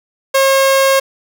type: tone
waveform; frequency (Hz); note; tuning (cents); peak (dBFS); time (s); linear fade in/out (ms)
sawtooth; 540; C#5; -45; -5; 0.34-1; 10
effects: none